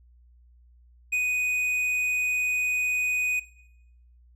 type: tone with tanh clipping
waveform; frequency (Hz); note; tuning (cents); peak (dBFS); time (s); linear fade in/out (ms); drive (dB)
sine; 2489; D#7; 0; -24; 1.12-3.4; 10; 8
effects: noise-tail reverb RT60 0.8 s tail -18 dB re dry + added 60 Hz sine -53 dBFS peak until 4.35 s